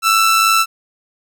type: tone with amplitude modulation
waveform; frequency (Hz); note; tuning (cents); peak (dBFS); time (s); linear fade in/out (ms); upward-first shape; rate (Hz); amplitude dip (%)
sawtooth; 1330; E6; +15; -5; 0.02-0.66; 50; sine; 103; 40
effects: none